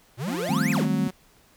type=exponential two-way sweep; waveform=square; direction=up then down; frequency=106.9 to 2637 to 106.9 Hz; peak=-28 dBFS; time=0.17-0.88 s; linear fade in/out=50 ms; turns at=0.71 s
type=tone with pitch glide; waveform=sawtooth; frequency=175.5 to 185.08 Hz; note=F3 to F#3; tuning=+9 to +1 cents; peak=-27 dBFS; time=0.27-1.11 s; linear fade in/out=10 ms; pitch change=+92 cents; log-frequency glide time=0.74-0.83 s
type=chord; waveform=sine; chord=A half-diminished seventh; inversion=second; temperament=equal; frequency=155.56 / 196 / 220 / 261.6 Hz; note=Eb3 / G3 / A3 / C4; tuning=0 / 0 / 0 / 0 cents; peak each=-27 dBFS; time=0.49-1.08 s; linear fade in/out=5 ms
effects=pink hiss -58 dBFS RMS until 1.56 s